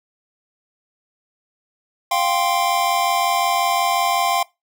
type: chord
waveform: square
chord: F suspended second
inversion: none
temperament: equal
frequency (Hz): 698.5 / 784 / 1046.5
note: F5 / G5 / C6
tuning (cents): 0 / 0 / 0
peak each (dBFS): -22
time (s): 2.11-4.43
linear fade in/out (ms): 5
effects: noise-tail reverb RT60 0.2 s tail -21 dB re dry